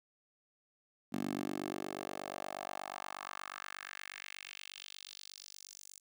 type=tone with high-pass filter sweep; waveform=10% pulse; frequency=48.38 Hz; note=G1; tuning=22 cents flat; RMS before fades=-44 dBFS; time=1.12-6 s; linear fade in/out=20 ms; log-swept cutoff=230 to 7300 Hz; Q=2.3; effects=none